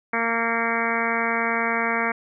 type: harmonic tone with a mistuned harmonic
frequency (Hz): 230.4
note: A#3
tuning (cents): -20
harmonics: 1 / 2 / 3 / 4 / 5 / 6 / 7 / 8 / 9 / 10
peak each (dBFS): -30 / -30 / -30 / -30 / -30 / -30 / -30 / -30 / -30 / -30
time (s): 0.13-2.12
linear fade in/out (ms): 5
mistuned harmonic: 10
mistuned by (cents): -37
effects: none